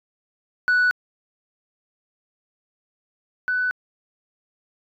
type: tone pair in turn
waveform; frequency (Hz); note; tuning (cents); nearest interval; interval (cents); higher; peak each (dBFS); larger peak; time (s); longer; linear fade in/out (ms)
sine; 1480 / 1495.5; F#6 / F#6; 0 / +18; unison; 18; second; -13 / -19; first; 0.68-0.91 / 3.48-3.71; neither; 0
effects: tanh soft clip ceiling -14 dBFS